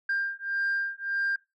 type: beating tone pair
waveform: sine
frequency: 1594 / 1595.7 Hz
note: G6 / G6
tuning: +28 / +30 cents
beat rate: 1.7 Hz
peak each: -29 / -29 dBFS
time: 0.09-1.36 s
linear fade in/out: 5 ms
effects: noise-tail reverb RT60 0.2 s tail -18 dB re dry + tanh soft clip ceiling -22 dBFS